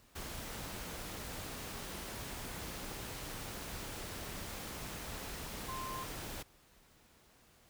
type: tone in noise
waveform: sine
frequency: 1046.5 Hz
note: C6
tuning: in tune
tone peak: -41 dBFS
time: 5.68-6.04 s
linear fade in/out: 10 ms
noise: pink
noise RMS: -44 dBFS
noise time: 0.15-6.43 s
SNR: 0 dB
effects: pink hiss -65 dBFS RMS until 7.69 s